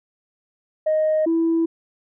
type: tone pair in turn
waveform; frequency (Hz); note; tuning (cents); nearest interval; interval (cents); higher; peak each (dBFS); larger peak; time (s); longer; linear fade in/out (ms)
sine; 622.3 / 329.7; D#5 / E4; 0 / 0; major seventh; 1100; first; -15; neither; 0.86-1.26 / 1.26-1.66; neither; 10
effects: tanh soft clip ceiling -13 dBFS